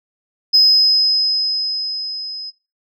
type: tone with level ramp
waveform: sine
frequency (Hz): 5070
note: D#8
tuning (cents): +32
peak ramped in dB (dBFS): -5 to -26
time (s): 0.53-2.51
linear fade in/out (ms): 20
effects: noise-tail reverb RT60 0.3 s tail -18 dB re dry + tanh soft clip ceiling -3 dBFS